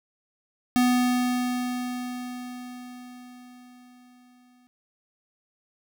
square tone with exponential decay, 248.2 Hz, B3, 9 cents sharp, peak -18 dBFS, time 0.76-4.67 s, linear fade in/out 0 ms, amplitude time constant 850 ms, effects none

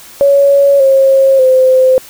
sine tone with pitch steps, 560 / 538.4 / 517.7 Hz, C#5 / C5 / C5, +18 / +49 / -18 cents, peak -4 dBFS, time 0.21-1.98 s, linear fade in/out 0 ms, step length 590 ms, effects white hiss -35 dBFS RMS until 2.09 s

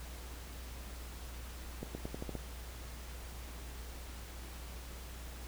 accelerating click train, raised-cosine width 2 ms, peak -26 dBFS, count 7, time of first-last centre 1.83-2.353 s, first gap 120 ms, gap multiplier 0.87, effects added 60 Hz sine -45 dBFS peak until 5.47 s + pink hiss -51 dBFS RMS until 5.47 s

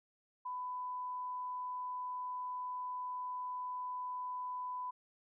sine tone, 999 Hz, B5, 20 cents sharp, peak -38 dBFS, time 0.45-4.91 s, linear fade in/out 10 ms, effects none

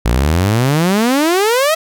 sawtooth exponential sweep, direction up, 54 to 659 Hz, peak -7 dBFS, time 0.05-1.75 s, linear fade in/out 10 ms, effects none

